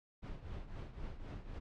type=noise with tremolo; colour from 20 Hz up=brown; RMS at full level=-42 dBFS; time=0.22-1.6 s; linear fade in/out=20 ms; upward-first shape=triangle; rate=3.9 Hz; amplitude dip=75%; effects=low-pass 4000 Hz 12 dB/octave